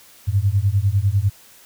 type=beating tone pair; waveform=sine; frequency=94.6 / 104.6 Hz; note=F#2 / G#2; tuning=+39 / +13 cents; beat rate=10 Hz; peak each=-18 dBFS; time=0.27-1.3 s; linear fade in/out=20 ms; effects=white hiss -48 dBFS RMS until 1.65 s